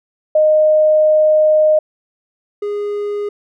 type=tone pair in turn; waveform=sine / triangle; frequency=617 / 411.8 Hz; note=D#5 / G#4; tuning=-15 / -15 cents; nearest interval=perfect fifth; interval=700 cents; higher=first; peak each=-8 / -16 dBFS; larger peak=first; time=0.35-1.79 / 2.62-3.29 s; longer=first; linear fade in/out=5 ms; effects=none